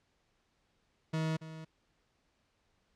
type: tone with echo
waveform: 40% pulse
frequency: 159.1 Hz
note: D#3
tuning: 39 cents sharp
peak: -30 dBFS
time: 1.13-1.37 s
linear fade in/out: 10 ms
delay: 280 ms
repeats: 1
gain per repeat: -13 dB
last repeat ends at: 1.65 s
effects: pink hiss -75 dBFS RMS until 2.95 s + low-pass 6000 Hz 12 dB/octave